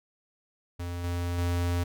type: tone with level steps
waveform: square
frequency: 87.3 Hz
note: F2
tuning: in tune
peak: -33 / -29 / -26 dBFS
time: 0.79-1.84 s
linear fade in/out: 10 ms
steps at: 1.04 / 1.38 s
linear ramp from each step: 2 ms
effects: none